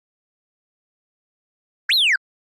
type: linear two-way sweep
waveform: sine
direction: up then down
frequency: 1378 to 4344 to 1452 Hz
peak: -11 dBFS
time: 1.89-2.16 s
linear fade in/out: 5 ms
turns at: 1.94 s
effects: tanh soft clip ceiling -13 dBFS + Opus 48 kbps